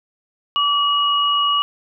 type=tone pair together; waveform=sine; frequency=1151.6 / 2900 Hz; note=D6 / F#7; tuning=-34 / -35 cents; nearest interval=octave + major third; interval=1599 cents; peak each=-17 / -18 dBFS; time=0.56-1.62 s; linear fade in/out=0 ms; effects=none